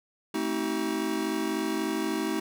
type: chord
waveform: square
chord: A diminished seventh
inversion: none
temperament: just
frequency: 220 / 264 / 316.8 / 380.2 Hz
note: A3 / C4 / Eb4 / Gb4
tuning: 0 / +16 / +31 / +47 cents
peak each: -35 / -36 / -31 / -34 dBFS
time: 0.34-2.4 s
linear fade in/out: 5 ms
effects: none